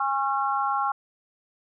harmonic tone, 272.7 Hz, C#4, 28 cents flat, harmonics 3 / 4 / 5, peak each -26 / -27 / -28 dBFS, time 0-0.92 s, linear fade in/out 5 ms, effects none

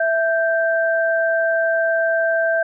sine tone pair together, 659.3 / 1568.1 Hz, E5 / G6, 0 / 0 cents, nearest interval octave + minor third, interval 1500 cents, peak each -17 / -20 dBFS, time 0-2.63 s, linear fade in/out 5 ms, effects none

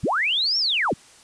sine linear two-way sweep, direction up then down, 50.4 to 5588 to 50.4 Hz, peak -19 dBFS, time 0.03-0.94 s, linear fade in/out 10 ms, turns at 0.58 s, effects white hiss -50 dBFS RMS until 1.23 s + resampled to 22050 Hz

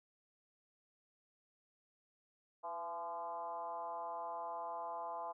sine tone with frequency modulation, 851 Hz, G#5, 42 cents sharp, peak -40 dBFS, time 2.63-5.33 s, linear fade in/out 20 ms, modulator 176 Hz, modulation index 1.4, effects none

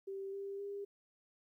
sine tone with pitch steps, 390 / 395.9 / 401.9 Hz, G4 / G4 / G4, -9 / +17 / +43 cents, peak -40 dBFS, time 0.07-0.85 s, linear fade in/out 10 ms, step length 260 ms, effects 13-bit

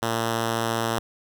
5% pulse tone, 114.4 Hz, A#2, 32 cents flat, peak -12 dBFS, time 0.02-0.99 s, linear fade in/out 5 ms, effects none

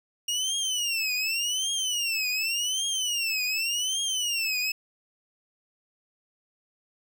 25% pulse tone with vibrato, 2831 Hz, F7, 23 cents sharp, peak -22 dBFS, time 0.28-4.72 s, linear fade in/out 5 ms, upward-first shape triangle, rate 0.87 Hz, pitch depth 250 cents each way, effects none

